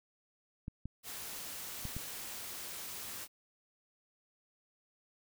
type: clicks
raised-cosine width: 5 ms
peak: -28 dBFS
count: 4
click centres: 0.681 / 0.856 / 1.853 / 1.966 s
type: noise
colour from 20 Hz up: white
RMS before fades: -44 dBFS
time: 1.03-3.28 s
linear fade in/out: 50 ms
effects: none